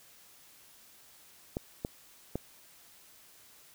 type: clicks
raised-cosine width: 2 ms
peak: -19 dBFS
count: 3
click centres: 1.569 / 1.849 / 2.356 s
effects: white hiss -58 dBFS RMS until 3.74 s